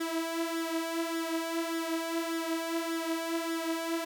sawtooth tone with flanger, 329.6 Hz, E4, in tune, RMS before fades -33 dBFS, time 0-4.05 s, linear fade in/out 10 ms, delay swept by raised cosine 0.56 to 4.36 ms, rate 1.7 Hz, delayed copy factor +0.65, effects none

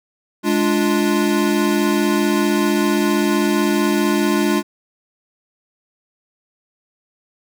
square chord, D diminished, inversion second, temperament equal with one note detuned, 208.7 / 293.7 / 349.2 Hz, Ab3 / D4 / F4, +9 / 0 / 0 cents, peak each -20 dBFS, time 0.43-4.63 s, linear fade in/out 50 ms, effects none

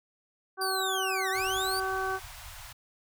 harmonic tone, 380.5 Hz, F#4, 48 cents sharp, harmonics 1 / 2 / 3 / 4, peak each -34 / -34 / -34 / -34 dBFS, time 0.57-2.2 s, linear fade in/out 50 ms
sawtooth linear two-way sweep, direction down then up, 4771 to 1750 to 4771 Hz, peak -29 dBFS, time 0.61-1.8 s, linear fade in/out 5 ms, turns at 1.3 s
pink band-stop noise, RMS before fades -45 dBFS, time 1.34-2.73 s, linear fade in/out 10 ms, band 120 to 680 Hz, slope 48 dB/octave
effects none

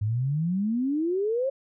sine exponential sweep, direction up, 100.9 to 554.4 Hz, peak -23 dBFS, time 0.01-1.5 s, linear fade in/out 10 ms, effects none

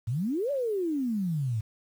sine exponential two-way sweep, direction up then down, 103.83 to 587.3 to 103.83 Hz, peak -26 dBFS, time 0.07-1.61 s, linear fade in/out 10 ms, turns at 0.51 s, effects 9-bit

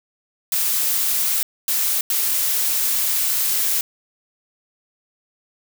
blue noise bursts at uneven times, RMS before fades -20 dBFS, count 3, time 0.52-1.43 / 1.68-2.01 / 2.1-3.81 s, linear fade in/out 2 ms, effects none

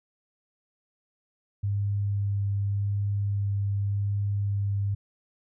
sine tone with vibrato, 100.7 Hz, G2, 47 cents sharp, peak -24 dBFS, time 1.63-4.95 s, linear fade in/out 10 ms, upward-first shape sine, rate 0.87 Hz, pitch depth 9 cents each way, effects none

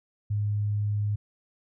sine tone, 103.83 Hz, G#2, in tune, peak -24 dBFS, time 0.3-1.16 s, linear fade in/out 10 ms, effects none

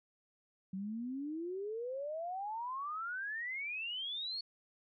sine exponential sweep, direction up, 185.4 to 4435 Hz, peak -37 dBFS, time 0.73-4.41 s, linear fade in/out 5 ms, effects MP3 48 kbps

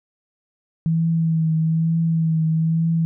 sine tone with vibrato, 162.2 Hz, E3, 28 cents flat, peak -16 dBFS, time 0.86-3.05 s, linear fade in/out 0 ms, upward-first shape triangle, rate 1.1 Hz, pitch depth 34 cents each way, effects none

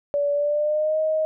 sine tone with pitch glide, 575 to 627 Hz, D5 to D#5, -37 to +13 cents, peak -19 dBFS, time 0.14-1.25 s, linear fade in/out 0 ms, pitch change +150 cents, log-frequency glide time 0.32-0.99 s, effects none

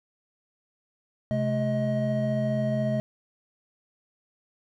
triangle tone cluster, 130.5 / 214.8 / 630 Hz, C3 / A3 / D#5, -4 / -41 / +21 cents, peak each -26 dBFS, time 1.31-3 s, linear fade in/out 0 ms, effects none

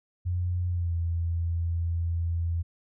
sine tone with pitch glide, 89 to 84.35 Hz, F2 to E2, +33 to +40 cents, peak -25 dBFS, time 0.25-2.63 s, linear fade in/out 20 ms, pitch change -93 cents, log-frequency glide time 0.69-0.94 s, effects none

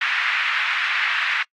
white band-pass noise, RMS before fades -22 dBFS, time 0.01-1.43 s, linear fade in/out 5 ms, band 1400 to 2400 Hz, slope 24 dB/octave, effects noise-tail reverb RT60 0.1 s tail -26 dB re dry + AAC 48 kbps

